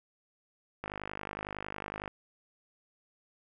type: click train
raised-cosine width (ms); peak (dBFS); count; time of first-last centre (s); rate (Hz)
0.5; -22; 64; 0.84-2.078; 50.9
effects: none